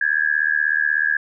sine tone with amplitude modulation, 1661.2 Hz, G#6, in tune, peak -12 dBFS, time 0.01-1.17 s, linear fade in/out 5 ms, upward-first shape sine, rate 76.4 Hz, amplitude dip 100%, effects none

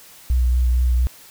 sine tone with vibrato, 61.74 Hz, B1, in tune, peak -14 dBFS, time 0.3-1.07 s, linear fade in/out 0 ms, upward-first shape sine, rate 4.3 Hz, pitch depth 22 cents each way, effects white hiss -45 dBFS RMS until 1.3 s

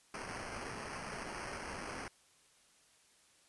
blue noise with sample-and-hold, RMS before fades -44 dBFS, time 0.14-2.08 s, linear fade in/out 2 ms, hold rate 3675 Hz, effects white hiss -67 dBFS RMS until 3.48 s + resampled to 24000 Hz

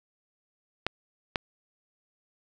clicks, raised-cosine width 0.3 ms, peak -10 dBFS, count 2, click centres 0.866 / 1.358 s, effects none

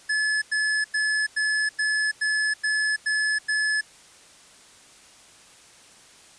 square tone bursts, 1718 Hz, A6, 42 cents flat, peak -22 dBFS, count 9, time 0.09-3.812 s, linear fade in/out 10 ms, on 330 ms, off 94 ms, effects white hiss -51 dBFS RMS until 6.38 s + resampled to 22050 Hz

